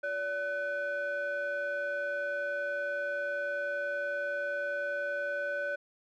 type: ring-modulated tone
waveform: triangle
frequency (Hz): 465.2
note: A#4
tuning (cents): -4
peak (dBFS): -26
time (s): 0.03-5.76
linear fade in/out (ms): 10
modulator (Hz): 1040
effects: none